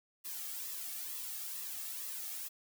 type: noise with flanger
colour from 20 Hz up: blue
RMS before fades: -42 dBFS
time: 0.24-2.49 s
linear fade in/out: 20 ms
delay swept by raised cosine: 1.3 to 2.05 ms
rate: 2.2 Hz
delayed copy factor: -0.65
effects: none